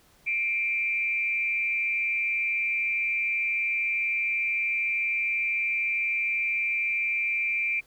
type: tone with frequency modulation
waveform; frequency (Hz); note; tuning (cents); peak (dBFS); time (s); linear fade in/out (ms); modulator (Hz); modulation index
sine; 2358; D7; +6; -24; 0.26-7.81; 20; 203; 0.45
effects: pink hiss -60 dBFS RMS until 7.86 s